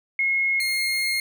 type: tone pair in turn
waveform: sine / 30% pulse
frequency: 2164 / 2137 Hz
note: C#7 / C7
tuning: -42 / +36 cents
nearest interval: unison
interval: 22 cents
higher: first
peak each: -19 dBFS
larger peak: neither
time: 0.19-0.6 / 0.6-1.2 s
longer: second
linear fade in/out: 2 ms
effects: none